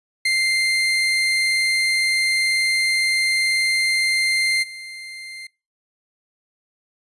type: tone with level steps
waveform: 30% pulse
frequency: 2093 Hz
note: C7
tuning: in tune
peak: -14 / -30 dBFS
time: 0.25-5.47 s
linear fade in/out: 5 ms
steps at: 4.62 s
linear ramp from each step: 20 ms
effects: noise-tail reverb RT60 0.3 s tail -25 dB re dry + resampled to 24000 Hz